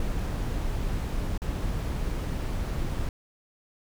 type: noise with dropouts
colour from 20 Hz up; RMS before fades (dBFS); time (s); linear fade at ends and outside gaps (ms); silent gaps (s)
brown; -29; 0-3.09; 2; 1.378-1.418
effects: none